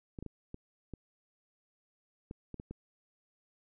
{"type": "clicks", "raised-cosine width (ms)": 3, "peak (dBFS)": -29, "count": 9, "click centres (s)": [0.188, 0.226, 0.263, 0.544, 0.937, 2.311, 2.543, 2.599, 2.71], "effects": []}